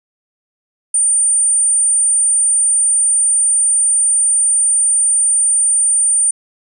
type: tone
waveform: sine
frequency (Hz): 9030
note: C#9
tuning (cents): +31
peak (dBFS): -10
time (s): 0.94-6.31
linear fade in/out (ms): 5
effects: none